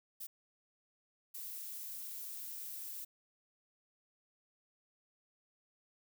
violet noise bursts at uneven times, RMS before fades -45 dBFS, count 2, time 0.2-0.27 / 1.34-3.05 s, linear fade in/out 10 ms, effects none

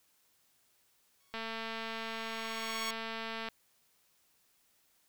10% pulse tone with exponential growth, 1108.7 Hz, C#6, in tune, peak -26 dBFS, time 1.2-2.91 s, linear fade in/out 5 ms, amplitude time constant 370 ms
click train, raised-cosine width 0.3 ms, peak -24 dBFS, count 484, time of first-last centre 1.34-3.487 s, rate 225 Hz
effects white hiss -71 dBFS RMS until 5.08 s

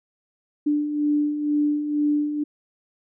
sine beating tone pair, 293.7 / 295.8 Hz, D4 / D4, 0 / +13 cents, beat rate 2.1 Hz, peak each -28 / -20 dBFS, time 0.66-2.44 s, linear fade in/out 10 ms, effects none

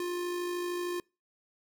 square tone with amplitude modulation, 352.9 Hz, F4, 18 cents sharp, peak -31 dBFS, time 0-1 s, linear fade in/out 2 ms, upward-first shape sine, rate 53.2 Hz, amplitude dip 30%, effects noise-tail reverb RT60 0.3 s tail -26 dB re dry

